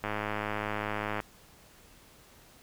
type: click train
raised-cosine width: 0.5 ms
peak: -17 dBFS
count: 123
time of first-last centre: 0.04-1.202 s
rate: 105 Hz
effects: pink hiss -57 dBFS RMS until 2.62 s